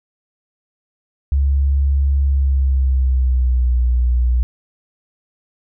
sine tone with pitch glide, 69.3 to 61.03 Hz, C#2 to B1, 0 to -20 cents, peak -12 dBFS, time 1.32-4.43 s, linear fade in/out 0 ms, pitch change -220 cents, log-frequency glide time 2.23-3.78 s, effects none

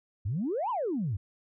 sine exponential two-way sweep, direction up then down, 87.31 to 1046.5 to 87.31 Hz, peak -27 dBFS, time 0.25-1.17 s, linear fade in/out 10 ms, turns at 0.7 s, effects tanh soft clip ceiling -23 dBFS

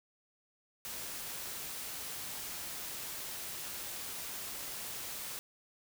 white noise, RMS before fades -42 dBFS, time 0.85-5.39 s, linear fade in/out 0 ms, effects none

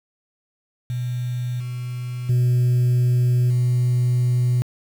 sine tone with level steps, 123.47 Hz, B2, in tune, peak -22 / -25 / -12 / -14 dBFS, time 0.9-4.62 s, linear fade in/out 0 ms, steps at 1.6 / 2.29 / 3.5 s, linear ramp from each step 5 ms, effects tanh soft clip ceiling -14 dBFS + 7-bit

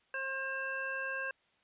harmonic tone, 534 Hz, C5, 35 cents sharp, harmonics 1 / 2 / 3 / 5, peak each -43 / -45 / -36 / -44 dBFS, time 0.14-1.31 s, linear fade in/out 2 ms, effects white hiss -71 dBFS RMS until 1.63 s + resampled to 8000 Hz

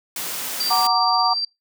white high-pass noise, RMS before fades -28 dBFS, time 0.16-0.87 s, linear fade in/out 2 ms, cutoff 180 Hz, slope 12 dB/octave
sine tone with tremolo, 4699 Hz, D8, in tune, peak -19 dBFS, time 0.6-1.45 s, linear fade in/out 5 ms, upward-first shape triangle, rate 17 Hz, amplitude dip 40%
sine chord, Gb augmented, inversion none, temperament equal, 740 / 932.3 / 1174.7 Hz, Gb5 / Bb5 / D6, 0 / 0 / 0 cents, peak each -21 dBFS, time 0.7-1.34 s, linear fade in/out 10 ms
effects noise-tail reverb RT60 0.2 s tail -24 dB re dry

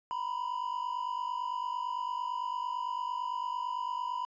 triangle tone pair together, 953 / 1001.9 Hz, A#5 / B5, +38 / +25 cents, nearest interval minor second, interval 87 cents, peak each -34 / -32 dBFS, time 0.11-4.25 s, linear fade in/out 0 ms, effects tanh soft clip ceiling -23 dBFS + resampled to 16000 Hz

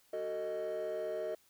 triangle chord, D# diminished, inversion first, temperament just, 373.4 / 448 / 622.3 Hz, F#4 / A4 / D#5, +16 / +31 / 0 cents, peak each -39 / -37 / -34 dBFS, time 0.13-1.35 s, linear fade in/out 5 ms, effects tanh soft clip ceiling -30 dBFS + white hiss -68 dBFS RMS until 1.49 s

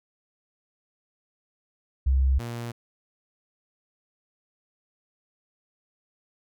sine / sawtooth tone pair in turn, 66.3 / 118.13 Hz, C2 / A#2, +23 / +23 cents, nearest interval minor seventh, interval 1000 cents, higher second, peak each -18 / -28 dBFS, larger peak first, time 2.06-2.39 / 2.39-2.72 s, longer neither, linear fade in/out 10 ms, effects none

